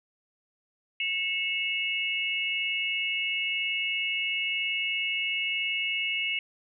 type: tone cluster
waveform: sine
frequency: 2193 / 2650 / 2871 Hz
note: C#7 / E7 / F7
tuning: -19 / +9 / +47 cents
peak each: -31 dBFS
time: 1-6.39 s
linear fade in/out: 2 ms
effects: none